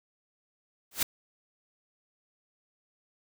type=noise with exponential growth; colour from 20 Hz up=white; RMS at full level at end=-21 dBFS; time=0.91-1.03 s; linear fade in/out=5 ms; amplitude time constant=24 ms; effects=none